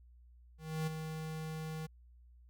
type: tone with ADSR envelope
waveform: square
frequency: 157.9 Hz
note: D#3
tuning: 26 cents sharp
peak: -33 dBFS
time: 0.58-1.87 s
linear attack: 290 ms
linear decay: 14 ms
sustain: -7 dB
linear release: 15 ms
effects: added 60 Hz sine -57 dBFS peak until 2.49 s